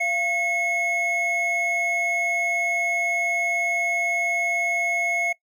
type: tone pair together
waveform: triangle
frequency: 687 / 2181 Hz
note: F5 / C#7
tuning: -29 / -29 cents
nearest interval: octave + minor sixth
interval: 2000 cents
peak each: -26 / -20 dBFS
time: 0-5.33 s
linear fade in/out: 10 ms
effects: noise-tail reverb RT60 0.1 s tail -20 dB re dry